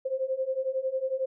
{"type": "beating tone pair", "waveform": "sine", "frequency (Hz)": [519, 530], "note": ["C5", "C5"], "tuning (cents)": [-14, 22], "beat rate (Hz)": 11, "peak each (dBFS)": [-31, -29], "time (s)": [0.05, 1.26], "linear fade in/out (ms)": 10, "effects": []}